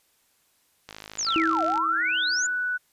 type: click train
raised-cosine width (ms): 0.2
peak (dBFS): -21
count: 48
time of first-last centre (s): 0.89-1.777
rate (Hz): 53
type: exponential two-way sweep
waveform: sine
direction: down then up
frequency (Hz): 7310 to 610 to 7310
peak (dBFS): -25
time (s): 1.18-2.47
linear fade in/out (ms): 10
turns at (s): 1.64
type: tone with pitch glide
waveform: sine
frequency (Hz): 1344 to 1482.7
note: E6 to F#6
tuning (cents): +33 to +3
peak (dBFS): -24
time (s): 1.26-2.78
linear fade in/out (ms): 20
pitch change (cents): +170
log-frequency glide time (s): 1.95-2.04
type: tone with exponential decay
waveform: sine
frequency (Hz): 323.9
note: E4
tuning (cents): -30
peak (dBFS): -21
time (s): 1.36-2.65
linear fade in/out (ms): 0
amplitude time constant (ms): 280
effects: white hiss -66 dBFS RMS until 2.92 s + resampled to 32000 Hz